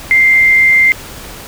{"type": "tone with frequency modulation", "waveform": "sine", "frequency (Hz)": 2093, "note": "C7", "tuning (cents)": 0, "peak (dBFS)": -5, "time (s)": [0.11, 0.92], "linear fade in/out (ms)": 0, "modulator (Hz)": 86.3, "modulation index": 0.37, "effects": ["pink hiss -30 dBFS RMS until 1.47 s"]}